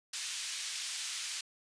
white band-pass noise, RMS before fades -39 dBFS, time 0.13-1.41 s, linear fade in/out 5 ms, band 2300 to 7000 Hz, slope 12 dB/octave, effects resampled to 22050 Hz

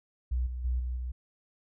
sine tone with level steps, 62 Hz, B1, 7 cents sharp, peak -26 / -33 / -26 / -30 / -32 dBFS, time 0.31-1.12 s, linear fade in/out 10 ms, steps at 0.46 / 0.64 / 0.79 / 0.96 s, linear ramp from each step 10 ms, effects none

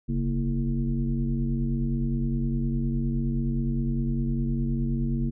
sine tone with frequency modulation, 137.2 Hz, C#3, 17 cents flat, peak -23 dBFS, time 0.08-5.31 s, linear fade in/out 20 ms, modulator 94.7 Hz, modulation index 1.4, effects none

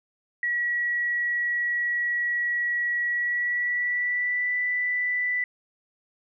sine tone with pitch glide, 1924 to 1981.5 Hz, B6 to B6, -46 to +5 cents, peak -23 dBFS, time 0.43-5.44 s, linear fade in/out 2 ms, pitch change +51 cents, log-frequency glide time 3.07-4.57 s, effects none

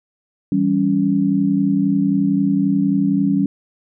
sine chord, C# diminished, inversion first, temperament equal with one note detuned, 164.81 / 196 / 279.8 Hz, E3 / G3 / C#4, 0 / 0 / +16 cents, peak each -23 / -17 / -17 dBFS, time 0.52-3.46 s, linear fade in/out 2 ms, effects none

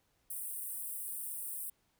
pink high-pass noise, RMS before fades -41 dBFS, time 0.3-1.7 s, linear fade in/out 5 ms, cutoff 8500 Hz, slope 96 dB/octave, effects pink hiss -75 dBFS RMS until 1.99 s

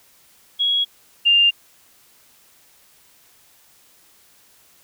sine tone pair in turn, 3322 / 2800 Hz, G#7 / F7, 0 / +4 cents, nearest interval minor third, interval 296 cents, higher first, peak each -16 / -11 dBFS, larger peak second, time 0.59-0.85 / 1.25-1.51 s, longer neither, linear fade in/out 20 ms, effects white hiss -54 dBFS RMS until 4.83 s

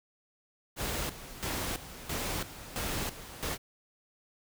pink noise with tremolo, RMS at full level -34 dBFS, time 0.76-3.58 s, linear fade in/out 50 ms, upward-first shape square, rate 1.5 Hz, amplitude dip 75%, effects none

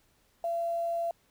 sine tone with quantisation, 678 Hz, E5, 49 cents sharp, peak -28 dBFS, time 0.44-1.11 s, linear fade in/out 2 ms, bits 9, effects pink hiss -68 dBFS RMS until 1.3 s

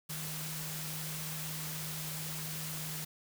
sine tone in noise, 155.56 Hz, D#3, in tune, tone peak -42 dBFS, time 0.09-3.05 s, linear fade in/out 10 ms, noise white, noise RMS -41 dBFS, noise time 0.09-3.05 s, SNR -4 dB, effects none

